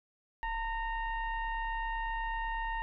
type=tone with frequency modulation; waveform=sine; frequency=905 Hz; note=A5; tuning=48 cents sharp; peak=-32 dBFS; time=0.43-2.82 s; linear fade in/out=0 ms; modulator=939 Hz; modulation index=1.1; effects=none